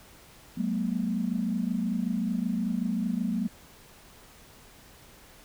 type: tone cluster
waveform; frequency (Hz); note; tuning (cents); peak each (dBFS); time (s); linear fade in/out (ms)
sine; 186 / 214 / 239.3; F#3 / A3 / A#3; +9 / -48 / +46; -30; 0.57-3.48; 10
effects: tanh soft clip ceiling -16 dBFS + pink hiss -53 dBFS RMS until 5.44 s